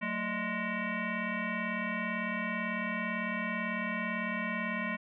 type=tone with frequency modulation; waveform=sine; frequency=1046.5 Hz; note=C6; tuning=in tune; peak=-31 dBFS; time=0.01-4.97 s; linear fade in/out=20 ms; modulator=411 Hz; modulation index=3.3; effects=none